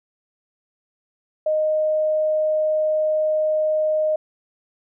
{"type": "tone", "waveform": "sine", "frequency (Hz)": 619, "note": "D#5", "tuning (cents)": -9, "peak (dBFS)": -17, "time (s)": [1.46, 4.16], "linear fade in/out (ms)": 5, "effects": []}